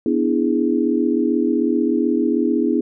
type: chord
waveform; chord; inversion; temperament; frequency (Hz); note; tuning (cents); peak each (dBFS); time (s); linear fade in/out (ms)
sine; E dominant seventh; second; equal; 246.9 / 293.7 / 329.6 / 415.3; B3 / D4 / E4 / G#4; 0 / 0 / 0 / 0; -20 / -21 / -20 / -23; 0.06-2.81; 2
effects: none